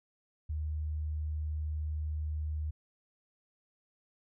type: tone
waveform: sine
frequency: 76.6 Hz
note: D#2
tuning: 27 cents flat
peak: -32 dBFS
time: 0.49-2.71 s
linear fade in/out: 10 ms
effects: none